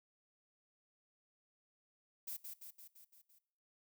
violet noise with echo, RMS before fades -44 dBFS, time 2.27-2.37 s, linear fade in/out 10 ms, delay 170 ms, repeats 6, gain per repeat -4 dB, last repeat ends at 3.39 s, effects noise-tail reverb RT60 0.7 s tail -20 dB re dry

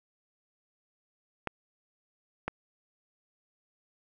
clicks, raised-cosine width 0.5 ms, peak -16 dBFS, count 2, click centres 1.473 / 2.48 s, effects none

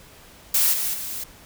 blue noise with level steps, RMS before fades -19 / -25 / -31 dBFS, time 0.54-1.24 s, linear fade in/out 5 ms, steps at 0.72 / 0.93 s, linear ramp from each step 20 ms, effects pink hiss -48 dBFS RMS until 1.45 s

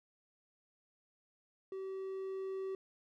triangle tone with level ramp, 383.2 Hz, G4, 39 cents flat, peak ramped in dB -38 to -35 dBFS, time 1.72-2.75 s, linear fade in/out 2 ms, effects none

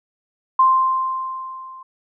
sine tone with level ramp, 1046.5 Hz, C6, in tune, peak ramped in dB -9 to -36 dBFS, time 0.59-1.83 s, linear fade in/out 5 ms, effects none

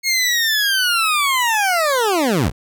20% pulse linear sweep, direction down, 2175 to 38.89 Hz, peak -10 dBFS, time 0.03-2.52 s, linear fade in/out 50 ms, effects none

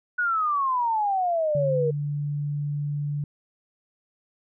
sine exponential sweep, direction down, 1480 to 462.5 Hz, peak -21 dBFS, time 0.18-1.91 s, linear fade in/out 10 ms
sine tone, 145.7 Hz, D3, 13 cents flat, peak -25 dBFS, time 1.55-3.24 s, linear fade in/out 2 ms
effects none

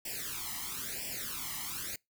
white noise with flanger, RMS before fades -39 dBFS, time 0.05-1.96 s, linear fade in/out 5 ms, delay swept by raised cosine 0.38 to 1 ms, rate 1 Hz, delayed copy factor +0.95, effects noise-tail reverb RT60 0.2 s tail -26 dB re dry

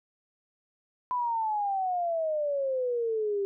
sine exponential sweep, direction down, 1007 to 392.3 Hz, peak -26 dBFS, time 1.11-3.45 s, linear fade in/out 0 ms, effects none

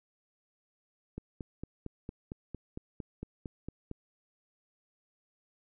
click train, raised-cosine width 3 ms, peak -26 dBFS, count 13, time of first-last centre 1.18-3.913 s, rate 4.39 Hz, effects none

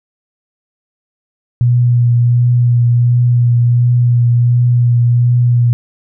sine tone with vibrato, 120.9 Hz, B2, 36 cents flat, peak -7 dBFS, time 1.61-5.73 s, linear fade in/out 0 ms, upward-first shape triangle, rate 1.4 Hz, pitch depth 20 cents each way, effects none

